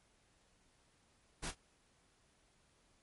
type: noise with echo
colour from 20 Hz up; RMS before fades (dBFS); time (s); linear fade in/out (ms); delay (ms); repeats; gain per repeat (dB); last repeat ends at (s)
pink; -41; 1.42-1.52; 20; 31; 1; -13; 1.551
effects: pink hiss -72 dBFS RMS until 3.02 s + MP3 48 kbps